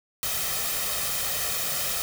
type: noise with comb filter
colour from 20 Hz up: white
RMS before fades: -28 dBFS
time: 0.23-2.02 s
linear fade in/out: 0 ms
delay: 1.6 ms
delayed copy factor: +0.6
effects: none